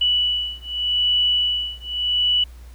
sine beating tone pair, 2955 / 2955.84 Hz, F#7 / F#7, -3 / -2 cents, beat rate 0.84 Hz, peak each -21 dBFS, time 0.01-2.44 s, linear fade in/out 5 ms, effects added 60 Hz sine -38 dBFS peak until 2.74 s + pink hiss -53 dBFS RMS until 2.74 s

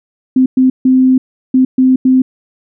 sine tone bursts at uneven times, 258.7 Hz, C4, 19 cents flat, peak -5 dBFS, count 6, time 0.36-0.46 / 0.57-0.7 / 0.85-1.18 / 1.54-1.65 / 1.78-1.96 / 2.05-2.22 s, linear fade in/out 5 ms, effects none

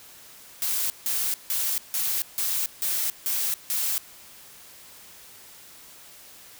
blue noise bursts, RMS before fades -26 dBFS, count 8, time 0.62-3.98 s, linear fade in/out 0 ms, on 280 ms, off 160 ms, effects white hiss -48 dBFS RMS until 6.59 s

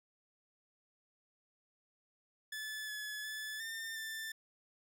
sawtooth tone with pitch steps, 1733 / 1709 / 1732 / 1804 / 1776 Hz, A6 / G#6 / A6 / A6 / A6, -27 / +49 / -28 / +43 / +16 cents, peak -37 dBFS, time 2.52-4.32 s, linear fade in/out 5 ms, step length 360 ms, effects none

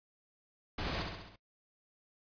pink noise with echo, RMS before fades -37 dBFS, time 0.78-1.03 s, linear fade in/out 5 ms, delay 66 ms, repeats 5, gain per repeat -4 dB, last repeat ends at 1.36 s, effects noise-tail reverb RT60 0.1 s tail -19 dB re dry + resampled to 11025 Hz

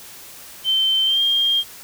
sine tone with pitch glide, 3100 to 3211 Hz, G7 to G7, -20 to +41 cents, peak -15 dBFS, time 0.64-1.64 s, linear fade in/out 50 ms, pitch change +61 cents, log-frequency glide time 1.04-1.22 s, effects white hiss -40 dBFS RMS until 1.83 s

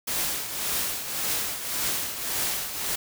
white noise with tremolo, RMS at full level -26 dBFS, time 0.07-2.96 s, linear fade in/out 10 ms, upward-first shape triangle, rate 1.8 Hz, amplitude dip 65%, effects none

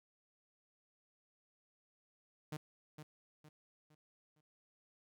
sawtooth tone with echo, 152.3 Hz, D#3, 37 cents flat, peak -37 dBFS, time 2.52-2.57 s, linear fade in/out 5 ms, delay 460 ms, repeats 4, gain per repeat -8 dB, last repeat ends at 4.41 s, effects none

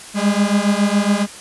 45% pulse beating tone pair, 200.6 / 207.8 Hz, G3 / G#3, +40 / +1 cents, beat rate 7.2 Hz, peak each -17 dBFS, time 0.14-1.27 s, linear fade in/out 50 ms, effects white hiss -36 dBFS RMS until 1.4 s + resampled to 24000 Hz

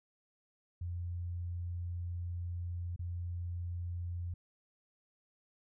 sine tone with dropouts, 87.31 Hz, F2, in tune, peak -36 dBFS, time 0.81-4.34 s, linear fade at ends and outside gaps 5 ms, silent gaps 2.962-2.992 s, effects none

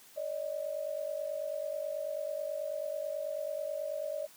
sine tone pair together, 573.1 / 622.3 Hz, D5 / D#5, -42 / 0 cents, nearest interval minor second, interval 142 cents, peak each -37 / -36 dBFS, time 0.16-4.27 s, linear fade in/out 20 ms, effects white hiss -57 dBFS RMS until 4.36 s + high-pass 100 Hz 12 dB/octave

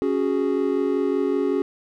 triangle chord, C# suspended fourth, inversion none, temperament equal, 277.2 / 370 / 415.3 Hz, C#4 / F#4 / G#4, 0 / 0 / 0 cents, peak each -22 dBFS, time 0.02-1.62 s, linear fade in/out 0 ms, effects none

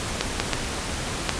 clicks, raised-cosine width 0.2 ms, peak -3 dBFS, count 4, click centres 0.21 / 0.4 / 0.533 / 1.293 s, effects pink hiss -29 dBFS RMS until 1.39 s + resampled to 22050 Hz

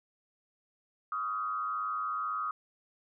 sine tone with frequency modulation, 1251 Hz, D#6, 9 cents sharp, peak -31 dBFS, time 1.12-2.51 s, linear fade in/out 2 ms, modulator 102 Hz, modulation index 0.86, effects none

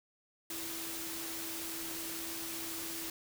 sine tone in noise, 329.6 Hz, E4, in tune, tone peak -46 dBFS, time 0.5-3.1 s, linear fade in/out 2 ms, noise white, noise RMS -41 dBFS, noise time 0.5-3.1 s, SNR -8 dB, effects none

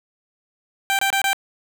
15% pulse tone bursts, 784 Hz, G5, in tune, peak -11 dBFS, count 4, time 0.9-1.331 s, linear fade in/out 0 ms, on 89 ms, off 25 ms, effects none

